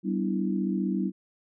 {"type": "chord", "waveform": "sine", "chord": "E minor seventh", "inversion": "first", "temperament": "equal with one note detuned", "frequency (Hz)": [192.41, 246.9, 293.7, 329.6], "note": ["G3", "B3", "D4", "E4"], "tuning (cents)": [-32, 0, 0, 0], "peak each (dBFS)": [-27, -33, -33, -32], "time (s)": [0.03, 1.12], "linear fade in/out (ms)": 50, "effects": []}